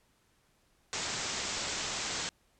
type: low-pass noise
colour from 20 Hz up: white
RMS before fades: -36 dBFS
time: 0.93-2.29 s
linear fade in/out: 0 ms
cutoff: 7800 Hz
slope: 96 dB/octave
effects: pink hiss -70 dBFS RMS until 2.59 s + low-pass 12000 Hz 12 dB/octave